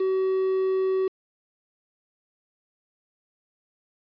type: tone with quantisation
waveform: triangle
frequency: 378.9 Hz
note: F#4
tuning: 41 cents sharp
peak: -19 dBFS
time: 0-1.08 s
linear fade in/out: 5 ms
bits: 7
effects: resampled to 11025 Hz